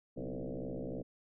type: tone with frequency modulation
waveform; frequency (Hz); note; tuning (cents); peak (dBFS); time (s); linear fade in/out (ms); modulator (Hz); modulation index
sine; 133.1; C3; +30; -37; 0.16-1.03; 20; 63.1; 7.1
effects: none